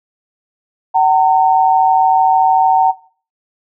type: tone pair together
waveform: sine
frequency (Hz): 759 / 912.3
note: F#5 / A#5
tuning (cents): +44 / -38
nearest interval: minor third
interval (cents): 318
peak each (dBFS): -11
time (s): 0.94-2.92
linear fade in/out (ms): 20
effects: noise-tail reverb RT60 0.4 s tail -17 dB re dry

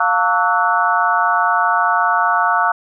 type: tone cluster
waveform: sine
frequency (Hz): 704 / 901 / 1131 / 1306 / 1476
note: F5 / A5 / C#6 / E6 / F#6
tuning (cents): +14 / +41 / +34 / -17 / -5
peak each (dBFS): -19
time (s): 0-2.72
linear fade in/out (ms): 5
effects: none

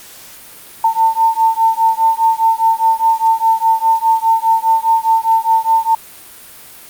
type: beating tone pair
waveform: sine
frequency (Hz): 897 / 901.9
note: A5 / A5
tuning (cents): +33 / +43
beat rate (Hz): 4.9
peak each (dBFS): -13 / -13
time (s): 0.84-5.95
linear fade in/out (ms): 5
effects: white hiss -37 dBFS RMS until 6.89 s + Opus 48 kbps

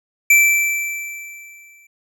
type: tone with exponential decay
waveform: square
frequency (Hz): 2333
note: D7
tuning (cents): -12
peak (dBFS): -8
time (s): 0.3-1.87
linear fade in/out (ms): 5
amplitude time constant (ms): 340
effects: none

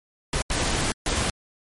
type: noise bursts at uneven times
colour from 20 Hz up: pink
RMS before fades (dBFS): -24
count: 3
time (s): 0.33-0.42 / 0.5-0.92 / 1.06-1.3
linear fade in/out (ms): 2
effects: MP3 48 kbps

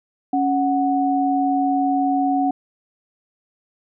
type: tone pair together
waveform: sine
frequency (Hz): 277.2 / 739.1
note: C#4 / F#5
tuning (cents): 0 / -2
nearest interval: octave + perfect fourth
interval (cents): 1698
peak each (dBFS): -19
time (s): 0.33-2.51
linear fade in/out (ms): 5
effects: none

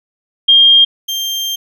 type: tone pair in turn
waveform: sine / 35% pulse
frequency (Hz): 3214 / 3175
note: G7 / G7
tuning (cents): +43 / +21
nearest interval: unison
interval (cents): 22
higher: first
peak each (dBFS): -4 / -15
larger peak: first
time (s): 0.48-0.85 / 1.08-1.56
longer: second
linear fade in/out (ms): 10
effects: none

